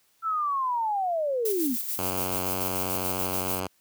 sine linear sweep, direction down, 1346 to 215.7 Hz, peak -24 dBFS, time 0.22-1.77 s, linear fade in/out 50 ms
violet noise with tremolo, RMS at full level -30 dBFS, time 1.45-3.6 s, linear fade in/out 5 ms, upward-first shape square, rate 6.9 Hz, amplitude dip 40%
5% pulse tone with vibrato, 92.5 Hz, F#2, in tune, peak -18 dBFS, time 1.98-3.67 s, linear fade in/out 5 ms, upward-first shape sine, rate 11 Hz, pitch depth 13 cents each way
effects white hiss -66 dBFS RMS until 3.8 s + high-pass 60 Hz 12 dB/octave

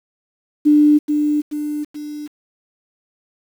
sine tone with echo, 297.6 Hz, D4, 23 cents sharp, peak -8 dBFS, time 0.65-0.99 s, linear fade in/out 20 ms, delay 430 ms, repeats 3, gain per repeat -6 dB, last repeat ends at 2.28 s, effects 7-bit

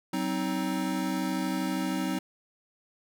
square chord, C diminished, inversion second, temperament just, 188.37 / 261.6 / 314 Hz, Gb3 / C4 / Eb4, +31 / 0 / +16 cents, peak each -33 dBFS, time 0.13-2.19 s, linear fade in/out 5 ms, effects none

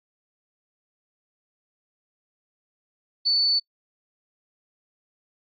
sine tone, 4484 Hz, C#8, 19 cents sharp, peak -18 dBFS, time 3.25-3.6 s, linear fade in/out 20 ms, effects noise-tail reverb RT60 0.1 s tail -26 dB re dry + AAC 64 kbps

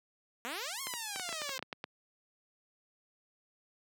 5% pulse exponential two-way sweep, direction up then down, 226.4 to 1108.7 to 513 Hz, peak -26 dBFS, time 0.45-1.58 s, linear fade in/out 0 ms, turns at 0.81 s
clicks, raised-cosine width 0.3 ms, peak -22 dBFS, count 12, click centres 0.87 / 0.938 / 1.16 / 1.197 / 1.291 / 1.327 / 1.418 / 1.493 / 1.592 / 1.626 / 1.728 / 1.841 s
effects high-pass 150 Hz 12 dB/octave

